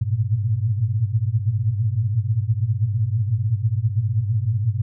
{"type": "tone cluster", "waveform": "sine", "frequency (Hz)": [101.1, 110.7, 116.7, 125.5], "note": ["G#2", "A2", "A#2", "B2"], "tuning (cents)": [-46, 11, 2, 28], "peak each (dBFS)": [-22, -25, -22, -30], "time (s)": [0.01, 4.82], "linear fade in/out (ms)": 10, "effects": []}